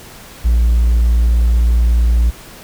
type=tone; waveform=triangle; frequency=58.27 Hz; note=A#1; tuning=in tune; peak=-6 dBFS; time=0.44-2.31 s; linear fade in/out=20 ms; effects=tanh soft clip ceiling -3 dBFS + pink hiss -37 dBFS RMS until 2.63 s